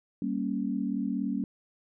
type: chord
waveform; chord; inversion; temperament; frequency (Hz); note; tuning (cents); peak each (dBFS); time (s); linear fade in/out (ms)
sine; G diminished; none; equal; 196 / 233.1 / 277.2; G3 / Bb3 / Db4; 0 / 0 / 0; -32; 0.22-1.44; 2
effects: none